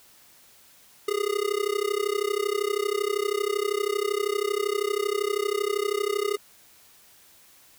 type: tone with amplitude modulation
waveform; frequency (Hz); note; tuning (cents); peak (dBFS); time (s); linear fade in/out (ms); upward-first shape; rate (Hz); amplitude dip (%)
square; 410.7; G#4; -19; -21; 1.08-6.37; 5; sine; 32.7; 95
effects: white hiss -55 dBFS RMS until 7.78 s